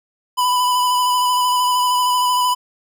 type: tone with vibrato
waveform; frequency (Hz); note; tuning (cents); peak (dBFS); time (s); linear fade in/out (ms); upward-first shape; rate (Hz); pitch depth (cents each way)
square; 995; B5; +13; -15; 0.37-2.55; 20; square; 13; 15
effects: none